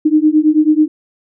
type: beating tone pair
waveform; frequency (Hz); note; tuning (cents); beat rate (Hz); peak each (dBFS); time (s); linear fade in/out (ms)
sine; 302.8 / 312; D#4 / D#4; -47 / +5; 9.2; -11; 0.05-0.88; 10
effects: none